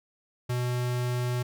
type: tone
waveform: square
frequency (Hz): 123.47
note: B2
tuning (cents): 0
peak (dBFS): -27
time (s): 0.49-1.43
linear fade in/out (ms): 10
effects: none